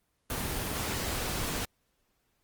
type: noise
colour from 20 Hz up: pink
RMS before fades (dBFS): -33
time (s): 0.3-1.65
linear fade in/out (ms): 2
effects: pink hiss -75 dBFS RMS until 2.43 s + Opus 24 kbps